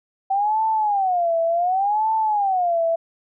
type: tone with vibrato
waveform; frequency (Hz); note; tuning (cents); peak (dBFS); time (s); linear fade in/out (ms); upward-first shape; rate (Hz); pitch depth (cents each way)
sine; 765; G5; -42; -17; 0.3-2.96; 10; sine; 0.68; 250
effects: none